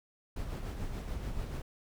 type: noise with tremolo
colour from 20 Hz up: brown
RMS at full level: -36 dBFS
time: 0.36-1.62 s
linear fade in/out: 5 ms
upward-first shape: sine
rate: 6.9 Hz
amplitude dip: 40%
effects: none